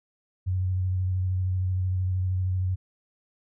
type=tone with vibrato; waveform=sine; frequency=92.5 Hz; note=F#2; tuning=in tune; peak=-23 dBFS; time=0.46-2.76 s; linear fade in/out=20 ms; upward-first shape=square; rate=13 Hz; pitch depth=17 cents each way; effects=none